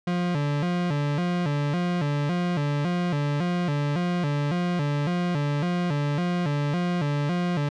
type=tone with vibrato; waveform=40% pulse; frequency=160.1 Hz; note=D#3; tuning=50 cents sharp; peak=-22 dBFS; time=0.07-7.69 s; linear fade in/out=5 ms; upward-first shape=square; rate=1.8 Hz; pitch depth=170 cents each way; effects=low-pass 4000 Hz 12 dB/octave